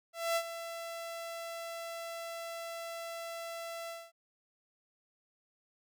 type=tone with ADSR envelope; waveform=sawtooth; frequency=670 Hz; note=E5; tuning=28 cents sharp; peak=-24 dBFS; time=0.13-4.12 s; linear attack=230 ms; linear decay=65 ms; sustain=-12 dB; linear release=230 ms; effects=none